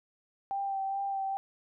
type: tone with vibrato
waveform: sine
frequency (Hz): 784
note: G5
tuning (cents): 0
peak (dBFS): -30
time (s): 0.51-1.37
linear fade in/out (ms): 0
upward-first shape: sine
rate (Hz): 2.4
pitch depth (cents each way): 20
effects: none